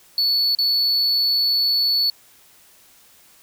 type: tone with dropouts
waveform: triangle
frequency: 4437 Hz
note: C#8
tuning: 1 cent sharp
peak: -15 dBFS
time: 0.18-2.1 s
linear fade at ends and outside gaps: 1 ms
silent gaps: 0.55-0.587 s
effects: white hiss -52 dBFS RMS until 3.42 s